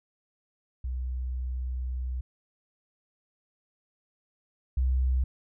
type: tone pair in turn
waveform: sine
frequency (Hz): 63 / 64.14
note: B1 / C2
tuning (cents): +35 / -34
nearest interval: unison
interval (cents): 31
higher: second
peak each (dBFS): -29 / -22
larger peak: second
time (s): 0.84-2.21 / 4.77-5.24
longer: first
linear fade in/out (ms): 5
effects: none